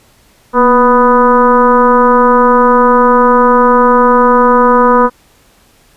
sine tone with frequency modulation, 740 Hz, F#5, in tune, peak -4 dBFS, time 0.53-5.1 s, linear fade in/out 50 ms, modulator 250 Hz, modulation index 2.2, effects pink hiss -48 dBFS RMS until 5.96 s + resampled to 32000 Hz

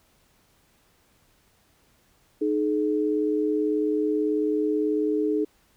sine tone pair together, 307.3 / 425.6 Hz, D#4 / G#4, -21 / +42 cents, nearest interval tritone, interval 563 cents, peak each -24 dBFS, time 2.41-5.45 s, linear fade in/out 10 ms, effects pink hiss -63 dBFS RMS until 5.76 s

